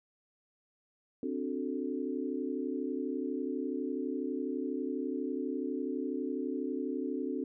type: chord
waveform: sine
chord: D dominant seventh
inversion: third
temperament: equal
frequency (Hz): 261.6 / 293.7 / 370 / 440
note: C4 / D4 / F#4 / A4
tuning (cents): 0 / 0 / 0 / 0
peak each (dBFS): -36 / -37 / -39 / -40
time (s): 1.23-7.44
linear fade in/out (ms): 2
effects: none